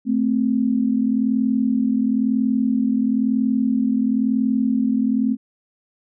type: tone pair together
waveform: sine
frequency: 219.9 / 260.9 Hz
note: A3 / C4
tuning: -1 / -5 cents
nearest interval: minor third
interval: 296 cents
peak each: -19 dBFS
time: 0.05-5.37 s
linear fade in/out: 50 ms
effects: none